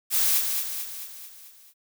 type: noise with echo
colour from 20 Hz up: blue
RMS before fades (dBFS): -22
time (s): 0.1-0.42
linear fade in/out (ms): 50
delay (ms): 220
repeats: 6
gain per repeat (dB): -5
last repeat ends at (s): 1.74
effects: none